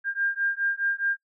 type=beating tone pair; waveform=sine; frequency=1600 / 1604.8 Hz; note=G6 / G6; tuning=+35 / +40 cents; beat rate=4.8 Hz; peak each=-27 dBFS; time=0.04-1.17 s; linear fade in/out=50 ms; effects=noise-tail reverb RT60 0.1 s tail -21 dB re dry